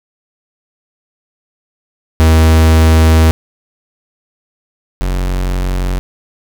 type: tone pair in turn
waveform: 45% pulse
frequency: 79.9 / 45.8 Hz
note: D#2 / F#1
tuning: +47 / -17 cents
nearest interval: minor seventh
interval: 964 cents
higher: first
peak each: -5 / -13 dBFS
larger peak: first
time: 2.2-3.31 / 5.01-5.99 s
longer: first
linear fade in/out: 0 ms
effects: none